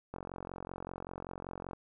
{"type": "click train", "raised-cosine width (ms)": 1, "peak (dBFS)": -27, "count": 73, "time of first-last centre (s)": [0.14, 1.733], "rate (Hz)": 45.2, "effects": []}